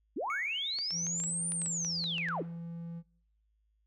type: linear two-way sweep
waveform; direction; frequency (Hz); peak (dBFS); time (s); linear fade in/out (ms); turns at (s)
sine; up then down; 208.9 to 9397 to 208.9; -32; 0.16-2.43; 10; 1.51
type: tone with exponential decay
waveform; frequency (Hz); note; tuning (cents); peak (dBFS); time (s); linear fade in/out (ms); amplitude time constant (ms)
triangle; 2217; C#7; 0; -34; 0.3-1.32; 1; 220
type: clicks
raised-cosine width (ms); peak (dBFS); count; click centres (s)
0.2; -28; 12; 0.787 / 0.907 / 1.067 / 1.201 / 1.238 / 1.52 / 1.618 / 1.661 / 1.848 / 2.041 / 2.182 / 2.286
type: tone with pitch glide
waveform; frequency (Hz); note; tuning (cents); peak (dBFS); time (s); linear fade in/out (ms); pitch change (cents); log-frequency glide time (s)
triangle; 170.2 to 168.34; F3 to E3; -44 to +37; -37; 0.91-3.03; 50; -19; 1.13-2.39
effects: noise-tail reverb RT60 0.6 s tail -22 dB re dry + added 53 Hz sine -70 dBFS peak until 3.86 s